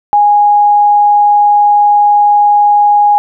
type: tone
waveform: sine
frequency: 826 Hz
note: G#5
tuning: 10 cents flat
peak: -4 dBFS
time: 0.13-3.18 s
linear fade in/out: 0 ms
effects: none